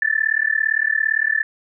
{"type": "tone with amplitude modulation", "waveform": "sine", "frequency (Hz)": 1760, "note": "A6", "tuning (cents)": 0, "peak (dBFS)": -12, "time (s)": [0.02, 1.43], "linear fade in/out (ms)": 2, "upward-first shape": "sine", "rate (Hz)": 37.6, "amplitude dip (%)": 100, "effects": []}